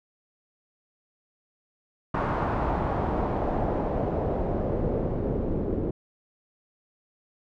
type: noise with low-pass filter sweep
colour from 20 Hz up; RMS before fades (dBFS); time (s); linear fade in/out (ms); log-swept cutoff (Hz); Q
pink; -27; 2.14-5.91; 5; 1100 to 380; 1.7
effects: none